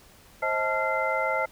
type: tone cluster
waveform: sine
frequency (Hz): 529 / 636 / 876 / 1376 / 2069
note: C5 / D#5 / A5 / F6 / C7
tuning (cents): +19 / +38 / -8 / -26 / -20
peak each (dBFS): -30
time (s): 0.42-1.46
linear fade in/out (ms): 10
effects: pink hiss -54 dBFS RMS until 1.51 s